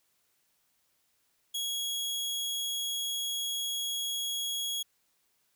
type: tone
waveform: sawtooth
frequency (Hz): 3322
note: G#7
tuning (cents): 0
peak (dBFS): -28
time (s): 1.54-4.83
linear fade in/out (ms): 10
effects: white hiss -73 dBFS RMS until 5.55 s